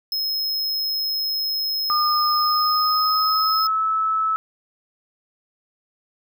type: tone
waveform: square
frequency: 5150 Hz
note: E8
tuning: 41 cents flat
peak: -22 dBFS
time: 0.12-3.67 s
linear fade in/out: 2 ms
type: tone with pitch glide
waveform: sine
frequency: 1216 to 1303.3 Hz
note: D#6 to E6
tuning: -40 to -20 cents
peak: -18 dBFS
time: 1.9-4.36 s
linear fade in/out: 0 ms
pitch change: +120 cents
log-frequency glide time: 2.33-3.83 s
effects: none